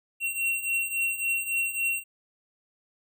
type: beating tone pair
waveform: square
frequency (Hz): 2731 / 2734.6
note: F7 / F7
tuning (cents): -39 / -37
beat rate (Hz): 3.6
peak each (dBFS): -32 / -28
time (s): 0.2-2.04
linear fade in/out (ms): 50
effects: none